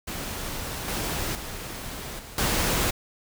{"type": "noise with level steps", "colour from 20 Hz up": "pink", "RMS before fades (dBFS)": [-33, -29, -36, -42, -24], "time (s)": [0.07, 2.91], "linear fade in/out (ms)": 10, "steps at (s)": [0.88, 1.35, 2.19, 2.38], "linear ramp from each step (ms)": 2, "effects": []}